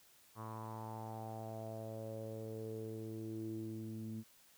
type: tone with low-pass filter sweep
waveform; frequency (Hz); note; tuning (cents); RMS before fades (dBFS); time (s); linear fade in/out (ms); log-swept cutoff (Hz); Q
sawtooth; 110.6; A2; +9; -45; 0.35-4.24; 50; 1100 to 250; 6
effects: white hiss -66 dBFS RMS until 4.57 s